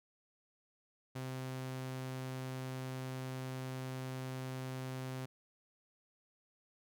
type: tone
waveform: sawtooth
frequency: 130 Hz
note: C3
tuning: 11 cents flat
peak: -36 dBFS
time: 1.15-5.26 s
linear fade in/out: 10 ms
effects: none